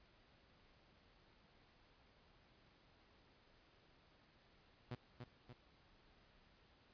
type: tone with echo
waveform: sawtooth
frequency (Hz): 122.4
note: B2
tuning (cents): -15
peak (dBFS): -40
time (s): 4.91-4.95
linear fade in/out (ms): 5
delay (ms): 290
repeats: 2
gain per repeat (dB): -5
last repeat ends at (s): 5.53
effects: pink hiss -70 dBFS RMS until 6.93 s + resampled to 11025 Hz